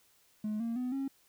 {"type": "tone with pitch steps", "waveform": "triangle", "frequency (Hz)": [213.1, 231, 250.5, 271.6], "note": ["G#3", "A#3", "B3", "C#4"], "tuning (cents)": [45, -16, 25, -35], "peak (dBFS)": -29, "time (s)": [0.44, 1.08], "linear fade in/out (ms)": 5, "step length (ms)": 160, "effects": ["tanh soft clip ceiling -27 dBFS", "white hiss -67 dBFS RMS until 1.28 s"]}